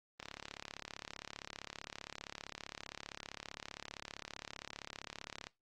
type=click train; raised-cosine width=0.2 ms; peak=-26 dBFS; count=187; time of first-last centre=0.2-5.469 s; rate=35.3 Hz; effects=noise-tail reverb RT60 0.2 s tail -20 dB re dry + Opus 24 kbps